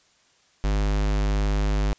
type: tone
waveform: square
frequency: 50.8 Hz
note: G#1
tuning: 38 cents flat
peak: -21 dBFS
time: 0.64-1.93 s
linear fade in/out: 0 ms
effects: white hiss -61 dBFS RMS until 1.98 s + resampled to 16000 Hz